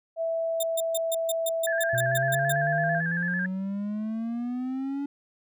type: tone with pitch glide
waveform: sine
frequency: 658 to 683.6 Hz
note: E5 to F5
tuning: -3 to -37 cents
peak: -25 dBFS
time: 0.16-3.02 s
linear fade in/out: 50 ms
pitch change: +66 cents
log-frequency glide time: 1.62-2.45 s
type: tone bursts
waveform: 5% pulse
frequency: 3625 Hz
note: A#7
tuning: 49 cents flat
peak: -20 dBFS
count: 12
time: 0.6-2.524 s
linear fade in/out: 5 ms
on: 32 ms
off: 140 ms
type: tone with vibrato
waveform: sine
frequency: 1661.2 Hz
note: G#6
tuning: in tune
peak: -27 dBFS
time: 1.67-3.46 s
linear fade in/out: 2 ms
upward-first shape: square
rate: 9 Hz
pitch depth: 61 cents each way
type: exponential sweep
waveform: triangle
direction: up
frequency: 122 to 285.2 Hz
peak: -26 dBFS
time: 1.93-5.06 s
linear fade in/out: 5 ms
effects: none